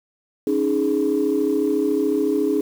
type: chord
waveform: sine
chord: C# suspended second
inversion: none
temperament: equal with one note detuned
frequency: 277.2 / 311.1 / 417 Hz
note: C#4 / D#4 / G#4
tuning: 0 / 0 / +7 cents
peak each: -22 / -21 / -20 dBFS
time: 0.47-2.61 s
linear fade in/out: 2 ms
effects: tanh soft clip ceiling -10 dBFS + 7-bit